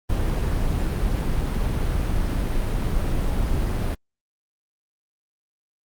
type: noise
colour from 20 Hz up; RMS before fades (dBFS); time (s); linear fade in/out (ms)
brown; -22; 0.09-3.95; 10
effects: Opus 32 kbps